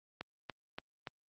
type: click train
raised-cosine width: 0.3 ms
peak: -24 dBFS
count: 4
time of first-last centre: 0.21-1.072 s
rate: 3.48 Hz
effects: high-pass 100 Hz 12 dB/octave + Opus 48 kbps